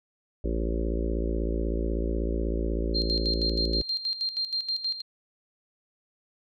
harmonic tone, 56.2 Hz, A1, 37 cents sharp, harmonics 1 / 3 / 4 / 5 / 6 / 7 / 8 / 9 / 10, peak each -27 / -38 / -37 / -37 / -35 / -35 / -42 / -40 / -41 dBFS, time 0.44-3.82 s, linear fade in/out 5 ms
sine tone with tremolo, 4185 Hz, C8, in tune, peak -25 dBFS, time 2.94-5.02 s, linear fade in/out 20 ms, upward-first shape square, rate 6.3 Hz, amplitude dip 70%
effects none

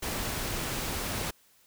pink noise, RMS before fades -33 dBFS, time 0.02-1.31 s, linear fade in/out 10 ms, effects white hiss -63 dBFS RMS until 1.66 s

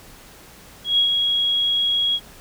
sine tone with ADSR envelope, 3311 Hz, G#7, 6 cents flat, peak -13 dBFS, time 0.84-2.2 s, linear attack 140 ms, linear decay 100 ms, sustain -4 dB, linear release 55 ms, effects pink hiss -45 dBFS RMS until 2.4 s

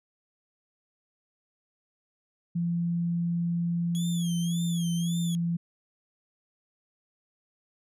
sine tone with pitch glide, 171.1 to 170.02 Hz, F3 to F3, -35 to -46 cents, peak -25 dBFS, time 2.55-5.57 s, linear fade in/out 10 ms, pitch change -11 cents, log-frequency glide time 4.33-4.58 s
20% pulse tone with vibrato, 3322 Hz, G#7, in tune, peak -32 dBFS, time 3.95-5.35 s, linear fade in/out 0 ms, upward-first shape sine, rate 1.8 Hz, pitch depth 130 cents each way
effects none

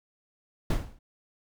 brown noise with exponential decay, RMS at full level -19 dBFS, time 0.7-0.99 s, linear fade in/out 5 ms, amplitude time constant 61 ms, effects none

